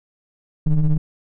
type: ring-modulated tone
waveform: triangle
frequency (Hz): 73.42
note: D2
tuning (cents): 0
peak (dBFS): -8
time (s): 0.66-0.98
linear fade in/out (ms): 10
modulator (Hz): 81.1
effects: none